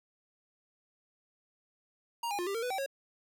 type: tone with pitch steps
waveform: square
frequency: 937 / 815 / 353.3 / 396.2 / 457.4 / 495.6 / 771 / 547 Hz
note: A#5 / G#5 / F4 / G4 / A#4 / B4 / G5 / C#5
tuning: +9 / -33 / +20 / +18 / -33 / +6 / -29 / -23 cents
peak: -33 dBFS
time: 2.23-2.862 s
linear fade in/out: 5 ms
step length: 79 ms
effects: none